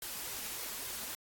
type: noise with flanger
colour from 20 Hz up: white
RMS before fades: -41 dBFS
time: 0.02-1.15 s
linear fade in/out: 2 ms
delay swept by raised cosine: 1.9 to 4.8 ms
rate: 3.5 Hz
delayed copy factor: +0.55
effects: AAC 64 kbps